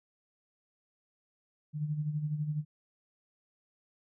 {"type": "tone with tremolo", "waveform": "sine", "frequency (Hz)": 150.6, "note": "D3", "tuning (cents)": 44, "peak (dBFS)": -28, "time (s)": [1.73, 2.65], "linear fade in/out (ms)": 50, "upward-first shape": "sine", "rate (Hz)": 12, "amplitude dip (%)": 60, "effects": []}